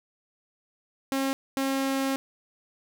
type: tone bursts at uneven times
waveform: sawtooth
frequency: 269.9 Hz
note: C#4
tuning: 46 cents flat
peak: -21 dBFS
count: 2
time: 1.12-1.33 / 1.57-2.16 s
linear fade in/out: 0 ms
effects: none